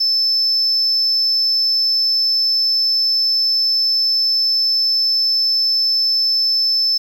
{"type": "tone", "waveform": "sine", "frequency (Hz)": 5270, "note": "E8", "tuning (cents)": -1, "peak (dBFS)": -12, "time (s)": [0, 6.98], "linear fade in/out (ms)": 10, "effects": ["tanh soft clip ceiling -10 dBFS", "7-bit"]}